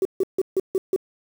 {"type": "tone bursts", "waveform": "sine", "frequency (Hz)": 380.8, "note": "F#4", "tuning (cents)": 50, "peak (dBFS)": -16, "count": 6, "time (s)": [0.02, 0.962], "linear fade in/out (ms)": 2, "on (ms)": 32, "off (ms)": 150, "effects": ["tanh soft clip ceiling -12 dBFS", "7-bit"]}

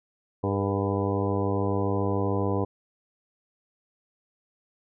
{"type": "harmonic tone with a mistuned harmonic", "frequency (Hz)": 99.7, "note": "G2", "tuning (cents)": 30, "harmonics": [1, 2, 3, 4, 5, 6, 7, 8, 9, 10], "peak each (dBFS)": [-28, -32, -31, -31, -31, -38, -38, -38, -40, -36], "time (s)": [0.43, 2.65], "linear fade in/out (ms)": 10, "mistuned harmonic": 5, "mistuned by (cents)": -45, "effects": []}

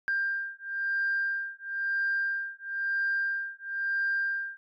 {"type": "beating tone pair", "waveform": "sine", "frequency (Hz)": [1591, 1592], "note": ["G6", "G6"], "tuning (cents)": [25, 26], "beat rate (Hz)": 1, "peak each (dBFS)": -30, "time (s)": [0.08, 4.57], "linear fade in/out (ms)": 0, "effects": ["tanh soft clip ceiling -21 dBFS"]}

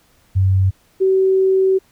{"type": "tone pair in turn", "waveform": "sine", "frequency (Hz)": [95.2, 380.8], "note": ["F#2", "F#4"], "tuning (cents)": [50, 50], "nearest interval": "2 octaves", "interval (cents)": 2400, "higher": "second", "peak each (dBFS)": -11, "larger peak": "neither", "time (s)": [[0.35, 0.71], [1, 1.79]], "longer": "second", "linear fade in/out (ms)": 20, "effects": ["pink hiss -56 dBFS RMS until 1.91 s"]}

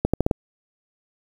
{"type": "accelerating click train", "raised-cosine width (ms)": 2, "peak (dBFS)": -5, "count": 5, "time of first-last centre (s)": [0.05, 0.312], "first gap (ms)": 86, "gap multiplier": 0.82, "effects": ["7-bit"]}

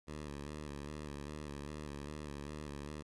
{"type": "tone with vibrato", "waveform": "10% pulse", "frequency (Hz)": 73.42, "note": "D2", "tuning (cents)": 0, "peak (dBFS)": -35, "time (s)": [0.07, 3.03], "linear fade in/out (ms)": 20, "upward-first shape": "square", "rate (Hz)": 2.5, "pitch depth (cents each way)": 47, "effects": ["resampled to 24000 Hz", "11-bit"]}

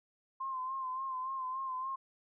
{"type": "tone with vibrato", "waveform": "sine", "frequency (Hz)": 1046.5, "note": "C6", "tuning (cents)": 0, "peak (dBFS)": -35, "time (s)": [0.4, 1.96], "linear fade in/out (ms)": 10, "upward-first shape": "sine", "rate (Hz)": 3.5, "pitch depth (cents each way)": 46, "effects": []}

